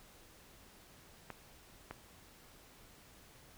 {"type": "clicks", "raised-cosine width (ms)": 0.5, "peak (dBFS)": -28, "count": 2, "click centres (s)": [1.303, 1.91], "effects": ["pink hiss -60 dBFS RMS until 3.57 s"]}